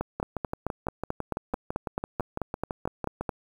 two click trains, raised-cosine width 1 ms, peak -14 / -16 dBFS, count 16 / 19, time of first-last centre 0.01-3.292 / 0.2-3.21 s, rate 4.57 / 5.98 Hz, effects 8-bit

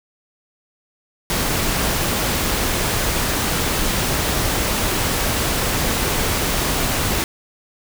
pink noise, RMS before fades -20 dBFS, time 1.3-7.24 s, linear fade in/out 0 ms, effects none

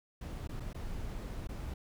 brown noise with dropouts, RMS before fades -40 dBFS, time 0.21-1.74 s, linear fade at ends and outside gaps 5 ms, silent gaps 0.475-0.491 / 0.599-0.603 / 0.731-0.745 / 1.473-1.489 s, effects none

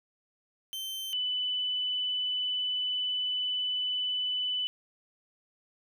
40% pulse / sine tone pair in turn, 3100 / 2994 Hz, G7 / F#7, -20 / +20 cents, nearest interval minor second, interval 60 cents, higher first, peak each -34 / -28 dBFS, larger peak second, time 0.73-1.13 / 1.13-4.67 s, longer second, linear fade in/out 0 ms, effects none

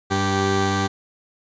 15% pulse tone pair together, 97.1 / 390.3 Hz, G2 / G4, -16 / -8 cents, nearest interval 2 octaves, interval 2408 cents, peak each -15 dBFS, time 0.1-0.88 s, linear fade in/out 20 ms, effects resampled to 16000 Hz

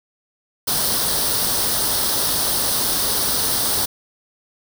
white noise with comb filter, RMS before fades -20 dBFS, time 0.67-3.86 s, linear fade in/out 10 ms, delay 0.21 ms, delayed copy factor +0.65, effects none

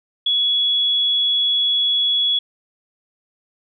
sine tone, 3375 Hz, G#7, 27 cents sharp, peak -15 dBFS, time 0.26-2.39 s, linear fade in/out 5 ms, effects none

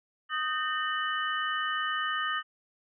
sine tone cluster, 1245 / 1549 / 1821 / 2985 Hz, D#6 / G6 / A#6 / F#7, +1 / -21 / -41 / +15 cents, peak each -31 / -37 / -33 / -36 dBFS, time 0.29-2.43 s, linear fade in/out 50 ms, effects none

